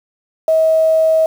sine tone with quantisation, 640 Hz, D#5, 49 cents sharp, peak -9 dBFS, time 0.48-1.26 s, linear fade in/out 2 ms, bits 6, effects none

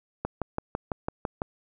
click train, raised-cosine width 1 ms, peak -14 dBFS, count 8, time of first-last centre 0.25-1.419 s, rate 5.99 Hz, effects none

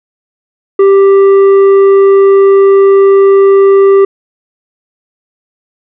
sine tone with tanh clipping, 392.6 Hz, G4, 3 cents sharp, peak -3 dBFS, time 0.79-4.05 s, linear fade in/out 5 ms, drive 7 dB, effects none

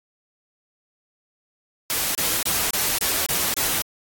white noise bursts, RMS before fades -23 dBFS, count 7, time 1.9-3.818 s, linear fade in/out 0 ms, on 250 ms, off 28 ms, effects AAC 64 kbps

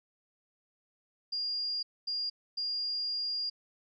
sine tone bursts at uneven times, 4821 Hz, D8, 45 cents sharp, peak -31 dBFS, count 3, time 1.32-1.83 / 2.07-2.3 / 2.57-3.5 s, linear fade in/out 10 ms, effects none

